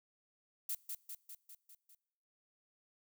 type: noise with echo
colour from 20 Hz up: violet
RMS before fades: -38 dBFS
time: 0.69-0.75 s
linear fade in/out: 5 ms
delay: 200 ms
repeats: 6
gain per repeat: -4 dB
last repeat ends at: 1.95 s
effects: noise-tail reverb RT60 0.9 s tail -23 dB re dry